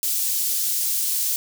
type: high-pass noise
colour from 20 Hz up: white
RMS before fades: -23 dBFS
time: 0.03-1.36 s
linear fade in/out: 0 ms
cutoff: 5300 Hz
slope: 12 dB/octave
effects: none